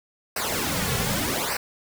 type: noise with flanger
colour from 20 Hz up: pink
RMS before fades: -26 dBFS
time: 0.36-1.57 s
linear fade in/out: 5 ms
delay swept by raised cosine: 0.29 to 3.29 ms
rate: 0.85 Hz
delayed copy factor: -0.85
effects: none